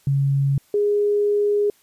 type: tone pair in turn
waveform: sine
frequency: 138.59 / 412.3 Hz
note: C#3 / G#4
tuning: 0 / -13 cents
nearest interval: octave + perfect fifth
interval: 1887 cents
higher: second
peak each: -16 dBFS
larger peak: neither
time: 0.07-0.58 / 0.74-1.7 s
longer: second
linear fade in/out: 2 ms
effects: white hiss -58 dBFS RMS until 1.82 s + resampled to 32000 Hz